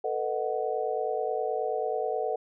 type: chord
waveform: sine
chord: B dominant seventh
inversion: third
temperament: just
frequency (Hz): 444.5 / 493.9 / 617.4 / 740.8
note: A4 / B4 / D#5 / F#5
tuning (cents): +18 / 0 / -14 / +2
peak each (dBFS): -31 / -33 / -34 / -32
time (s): 0.04-2.36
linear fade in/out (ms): 5
effects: none